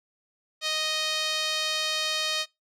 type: tone with band-pass filter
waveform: sawtooth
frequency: 622.3 Hz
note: D#5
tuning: in tune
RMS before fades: -28 dBFS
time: 0.61-2.46 s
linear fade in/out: 50 ms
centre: 4000 Hz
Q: 1.9
effects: noise-tail reverb RT60 0.2 s tail -24 dB re dry